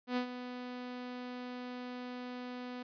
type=tone with ADSR envelope; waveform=sawtooth; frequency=248.4 Hz; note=B3; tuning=10 cents sharp; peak=-26 dBFS; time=0.07-2.83 s; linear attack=96 ms; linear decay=94 ms; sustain=-11 dB; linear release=8 ms; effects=resampled to 11025 Hz